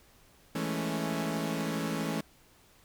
sawtooth chord, A major seventh, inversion second, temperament equal, 164.81 / 207.7 / 220 / 277.2 Hz, E3 / G#3 / A3 / C#4, 0 / 0 / 0 / 0 cents, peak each -31 / -35 / -32 / -32 dBFS, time 0.55-2.21 s, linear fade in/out 5 ms, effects pink hiss -61 dBFS RMS until 2.84 s

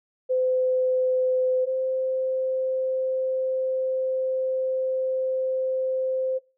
sine tone pair in turn, 512 / 520.6 Hz, C5 / C5, -38 / -9 cents, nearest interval unison, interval 29 cents, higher second, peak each -20 / -23 dBFS, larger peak first, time 0.29-1.66 / 1.66-6.39 s, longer second, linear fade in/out 20 ms, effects noise-tail reverb RT60 0.3 s tail -20 dB re dry

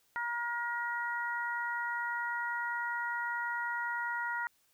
harmonic tone, 474.8 Hz, A#4, 32 cents sharp, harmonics 2 / 3 / 4, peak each -37 / -36 / -38 dBFS, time 0.16-4.47 s, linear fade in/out 0 ms, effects white hiss -71 dBFS RMS until 4.73 s

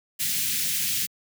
white band-stop noise, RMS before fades -26 dBFS, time 0.19-1.07 s, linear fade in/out 20 ms, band 230 to 2000 Hz, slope 24 dB/octave, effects high-pass 100 Hz 12 dB/octave

